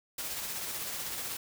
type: noise with tremolo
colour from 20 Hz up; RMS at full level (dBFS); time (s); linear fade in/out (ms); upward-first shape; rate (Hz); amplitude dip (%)
white; -36; 0.18-1.37; 5; sine; 16; 30
effects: none